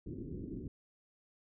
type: low-pass noise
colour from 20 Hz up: white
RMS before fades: -43 dBFS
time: 0.06-0.68 s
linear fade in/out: 5 ms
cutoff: 370 Hz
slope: 48 dB/octave
effects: none